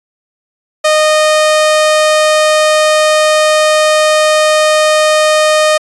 sawtooth tone, 616 Hz, D#5, 17 cents flat, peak -3 dBFS, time 0.84-5.78 s, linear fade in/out 10 ms, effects resampled to 24000 Hz

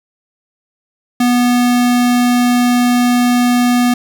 square tone, 244.6 Hz, B3, 16 cents flat, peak -10 dBFS, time 1.2-3.94 s, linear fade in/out 5 ms, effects 7-bit

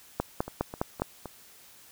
two click trains, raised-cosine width 1 ms, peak -12 / -23 dBFS, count 5 / 4, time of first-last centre 0.2-1.02 / 0.48-1.257 s, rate 4.88 / 3.86 Hz, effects white hiss -54 dBFS RMS until 1.91 s

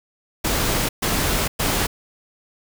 pink noise bursts at uneven times, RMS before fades -21 dBFS, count 3, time 0.44-0.89 / 1.02-1.48 / 1.59-1.87 s, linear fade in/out 10 ms, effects none

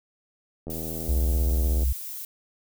click train, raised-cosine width 2 ms, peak -22 dBFS, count 95, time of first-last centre 0.67-1.832 s, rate 80.9 Hz
violet noise, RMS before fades -36 dBFS, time 0.7-2.25 s, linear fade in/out 2 ms
sine tone, 64.3 Hz, C2, 30 cents flat, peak -20 dBFS, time 1.08-1.93 s, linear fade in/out 10 ms
effects none

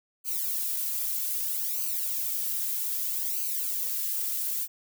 violet noise with flanger, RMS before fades -30 dBFS, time 0.24-4.68 s, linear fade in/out 50 ms, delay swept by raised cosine 0.56 to 2.76 ms, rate 0.63 Hz, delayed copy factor -1, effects none

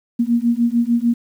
sine beating tone pair, 232.7 / 239.4 Hz, A#3 / A#3, -3 / +46 cents, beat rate 6.7 Hz, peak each -17 dBFS, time 0.19-1.14 s, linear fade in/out 10 ms, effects 8-bit

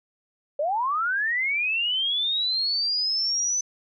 sine linear sweep, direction up, 554.4 to 6070 Hz, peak -22 dBFS, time 0.59-3.61 s, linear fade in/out 5 ms, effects none

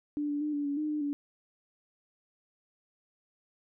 sine tone with pitch steps, 294.2 / 290.4 / 300.2 / 289.6 / 284.3 / 304.4 / 300.7 / 287.5 Hz, D4 / D4 / D4 / D4 / C#4 / D#4 / D4 / D4, +3 / -19 / +38 / -24 / +44 / -38 / +41 / -37 cents, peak -29 dBFS, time 0.17-1.13 s, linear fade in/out 0 ms, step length 120 ms, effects none

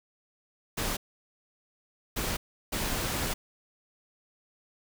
pink noise bursts at uneven times, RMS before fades -31 dBFS, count 3, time 0.77-0.97 / 2.16-2.37 / 2.72-3.34 s, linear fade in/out 10 ms, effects none

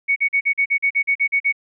sine tone bursts, 2228 Hz, C#7, 8 cents sharp, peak -14 dBFS, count 12, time 0.08-1.526 s, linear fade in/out 20 ms, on 82 ms, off 42 ms, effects none

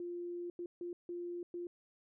sine tone bursts at uneven times, 349.2 Hz, F4, in tune, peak -39 dBFS, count 5, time 0-0.5 / 0.59-0.66 / 0.81-0.93 / 1.09-1.43 / 1.54-1.67 s, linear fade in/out 2 ms, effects none

